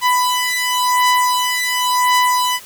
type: beating tone pair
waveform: sawtooth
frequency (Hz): 995 / 995.93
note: B5 / B5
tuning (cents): +13 / +14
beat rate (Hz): 0.93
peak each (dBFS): -13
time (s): 0.01-2.6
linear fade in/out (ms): 50
effects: white hiss -39 dBFS RMS until 2.65 s